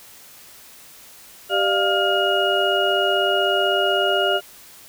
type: tone cluster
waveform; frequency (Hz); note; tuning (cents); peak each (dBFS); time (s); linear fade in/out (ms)
sine; 390.3 / 599 / 695 / 1407 / 2878; G4 / D5 / F5 / F6 / F#7; -8 / +34 / -9 / +12 / -49; -23; 1.49-4.41; 50
effects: white hiss -45 dBFS RMS until 4.88 s